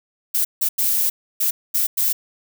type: noise bursts at uneven times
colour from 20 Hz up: violet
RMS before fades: -19 dBFS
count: 6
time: 0.34-0.45 / 0.61-0.69 / 0.78-1.1 / 1.4-1.51 / 1.74-1.87 / 1.97-2.13 s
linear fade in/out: 10 ms
effects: none